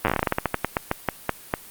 slowing click train, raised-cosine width 0.5 ms, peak -5 dBFS, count 21, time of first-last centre 0.05-1.539 s, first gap 9 ms, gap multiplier 1.19, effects white hiss -44 dBFS RMS until 1.7 s + Opus 32 kbps

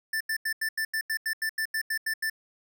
square tone bursts, 1770 Hz, A6, 10 cents sharp, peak -27 dBFS, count 14, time 0.13-2.299 s, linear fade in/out 5 ms, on 76 ms, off 85 ms, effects none

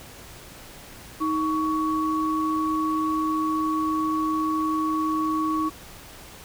sine tone pair together, 314.3 / 1120 Hz, D#4 / C#6, +18 / +18 cents, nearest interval octave + minor seventh, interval 2200 cents, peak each -24 / -25 dBFS, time 1.2-5.7 s, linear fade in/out 20 ms, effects pink hiss -44 dBFS RMS until 6.44 s

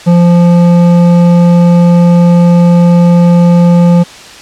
sine tone with hard clipping, 173.5 Hz, F3, 11 cents flat, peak -4 dBFS, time 0.06-4.04 s, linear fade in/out 20 ms, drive 10 dB, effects white hiss -30 dBFS RMS until 4.41 s + low-pass 6000 Hz 12 dB/octave

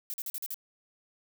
violet noise bursts, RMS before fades -36 dBFS, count 6, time 0.1-0.543 s, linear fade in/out 0 ms, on 38 ms, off 43 ms, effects none

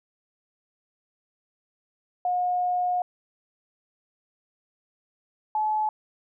sine tone pair in turn, 720 / 858.4 Hz, F#5 / A5, -47 / -43 cents, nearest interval minor third, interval 304 cents, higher second, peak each -22 dBFS, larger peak neither, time 2.25-3.02 / 5.55-5.89 s, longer first, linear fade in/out 2 ms, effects none

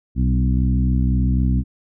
harmonic tone with a mistuned harmonic, 63.9 Hz, C2, 40 cents flat, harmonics 1 / 2 / 3 / 4 / 5, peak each -17 / -21 / -23 / -25 / -35 dBFS, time 0.15-1.64 s, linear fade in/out 50 ms, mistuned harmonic 2, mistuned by -32 cents, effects none

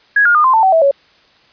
sine tone with pitch steps, 1661.2 / 1421.3 / 1216.1 / 1040.5 / 890.2 / 761.7 / 651.7 / 557.6 Hz, G#6 / F6 / D#6 / C6 / A5 / G5 / E5 / C#5, 0 / +30 / -40 / -10 / +20 / -50 / -20 / +10 cents, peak -7 dBFS, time 0.16-0.912 s, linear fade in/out 5 ms, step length 94 ms, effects white hiss -50 dBFS RMS until 1.52 s + resampled to 11025 Hz

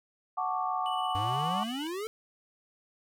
sine chord, D major seventh, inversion first, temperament equal, 740 / 880 / 1108.7 / 1174.7 Hz, F#5 / A5 / C#6 / D6, 0 / 0 / 0 / 0 cents, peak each -32 / -36 / -35 / -34 dBFS, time 0.37-1.64 s, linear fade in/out 10 ms
triangle tone with tremolo, 2960 Hz, F#7, in tune, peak -36 dBFS, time 0.86-1.87 s, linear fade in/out 0 ms, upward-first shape sine, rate 17 Hz, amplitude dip 45%
square exponential sweep, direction up, 94.9 to 453.7 Hz, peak -34 dBFS, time 1.15-2.07 s, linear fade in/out 0 ms
effects none

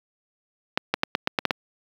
clicks, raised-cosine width 0.3 ms, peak -4 dBFS, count 8, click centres 0.775 / 0.94 / 1.034 / 1.151 / 1.274 / 1.388 / 1.453 / 1.508 s, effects high-pass 150 Hz 12 dB/octave + 7-bit

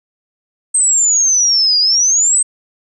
sine exponential two-way sweep, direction down then up, 8372 to 4797 to 8372 Hz, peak -9 dBFS, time 0.74-2.43 s, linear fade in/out 10 ms, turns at 1.79 s, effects none

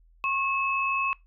sine tone pair together, 1088.3 / 2590 Hz, C#6 / E7, -32 / -31 cents, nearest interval octave + minor third, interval 1501 cents, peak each -27 / -27 dBFS, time 0.24-1.13 s, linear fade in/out 0 ms, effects noise-tail reverb RT60 0.2 s tail -23 dB re dry + added 41 Hz sine -55 dBFS peak until 1.26 s

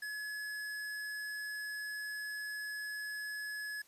sine tone with hard clipping, 1699 Hz, G#6, 39 cents sharp, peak -40 dBFS, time 0.02-3.82 s, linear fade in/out 5 ms, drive 17 dB, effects white hiss -65 dBFS RMS until 3.87 s + resampled to 32000 Hz

